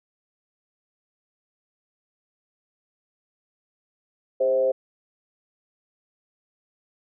sine tone with frequency modulation, 524 Hz, C5, 2 cents sharp, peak -18 dBFS, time 4.4-4.72 s, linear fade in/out 10 ms, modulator 122 Hz, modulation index 0.61, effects none

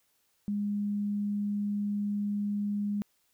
sine tone, 205 Hz, G#3, 22 cents flat, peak -28 dBFS, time 0.48-3.02 s, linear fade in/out 0 ms, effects white hiss -72 dBFS RMS until 3.33 s

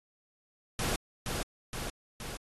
pink noise with echo, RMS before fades -32 dBFS, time 0.79-0.96 s, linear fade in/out 2 ms, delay 470 ms, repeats 3, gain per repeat -3 dB, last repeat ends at 2.37 s, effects AAC 32 kbps

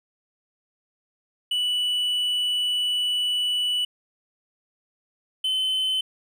triangle tone pair in turn, 2960 / 3054 Hz, F#7 / G7, 0 / -46 cents, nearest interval minor second, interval 54 cents, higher second, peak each -20 dBFS, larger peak neither, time 1.51-3.85 / 5.44-6.01 s, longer first, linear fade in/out 5 ms, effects none

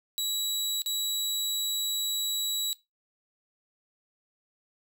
sawtooth tone with dropouts, 3900 Hz, B7, 23 cents flat, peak -25 dBFS, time 0.18-2.73 s, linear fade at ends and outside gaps 0 ms, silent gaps 0.819-0.861 s, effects noise-tail reverb RT60 0.2 s tail -18 dB re dry

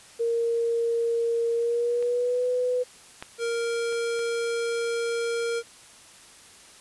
sine tone with pitch glide, 464.9 to 498.3 Hz, A#4 to B4, -5 to +15 cents, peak -22 dBFS, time 0.19-2.84 s, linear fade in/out 20 ms, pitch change +120 cents, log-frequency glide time 1.53-2.46 s
clicks, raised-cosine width 0.3 ms, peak -29 / -19 / -29 / -28 dBFS, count 4, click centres 2.026 / 3.225 / 3.926 / 4.192 s
square tone, 466.2 Hz, A#4, in tune, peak -26 dBFS, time 3.38-5.63 s, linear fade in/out 50 ms
effects white hiss -50 dBFS RMS until 6.8 s + resampled to 24000 Hz

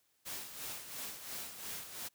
white noise with tremolo, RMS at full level -42 dBFS, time 0.25-2.09 s, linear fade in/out 20 ms, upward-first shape sine, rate 2.9 Hz, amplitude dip 60%, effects white hiss -75 dBFS RMS until 2.14 s + high-pass 60 Hz 12 dB/octave

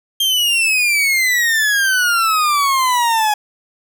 40% pulse exponential sweep, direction down, 3203 to 833 Hz, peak -12 dBFS, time 0.2-3.34 s, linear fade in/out 5 ms, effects none

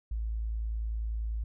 sine tone, 55.1 Hz, A1, 3 cents sharp, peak -30 dBFS, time 0.11-1.44 s, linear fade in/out 5 ms, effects none

